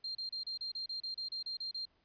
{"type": "tone bursts", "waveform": "sine", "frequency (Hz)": 4186, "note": "C8", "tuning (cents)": 0, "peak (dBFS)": -37, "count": 13, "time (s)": [0.04, 1.854], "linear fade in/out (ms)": 5, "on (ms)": 110, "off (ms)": 32, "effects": ["pink hiss -74 dBFS RMS until 2.04 s", "resampled to 11025 Hz"]}